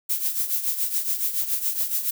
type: noise with tremolo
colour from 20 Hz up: violet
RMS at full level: -22 dBFS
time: 0.09-2.11 s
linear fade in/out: 10 ms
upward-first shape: triangle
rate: 7.1 Hz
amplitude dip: 75%
effects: none